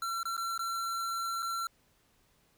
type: tone with dropouts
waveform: square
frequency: 1356 Hz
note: E6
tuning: 49 cents sharp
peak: -33 dBFS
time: 0.02-1.67 s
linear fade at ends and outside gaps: 2 ms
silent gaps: 0.231-0.254 / 0.367-0.377 / 0.578-0.592 / 1.423-1.427 s
effects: pink hiss -69 dBFS RMS until 2.57 s